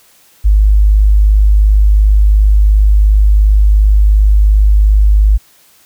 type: tone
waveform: sine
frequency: 51.4 Hz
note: G#1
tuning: 17 cents flat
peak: -4 dBFS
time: 0.44-5.38 s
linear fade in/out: 20 ms
effects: white hiss -47 dBFS RMS until 5.85 s